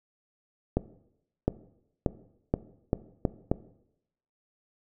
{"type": "accelerating click train", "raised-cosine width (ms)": 2, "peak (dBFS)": -10, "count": 7, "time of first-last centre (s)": [0.77, 3.515], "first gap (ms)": 710, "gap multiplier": 0.82, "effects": ["noise-tail reverb RT60 0.8 s tail -17 dB re dry"]}